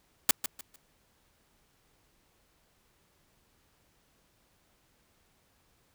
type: noise with echo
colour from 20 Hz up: white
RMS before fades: -21 dBFS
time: 0.29-0.31 s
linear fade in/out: 2 ms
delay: 150 ms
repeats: 3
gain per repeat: -11 dB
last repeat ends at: 0.76 s
effects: pink hiss -69 dBFS RMS until 5.94 s